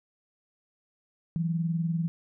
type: tone pair together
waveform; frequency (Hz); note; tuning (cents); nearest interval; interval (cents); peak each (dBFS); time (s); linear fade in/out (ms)
sine; 164.81 / 184.99; E3 / F#3; 0 / 0; major second; 200; -26 / -34; 1.36-2.08; 0
effects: none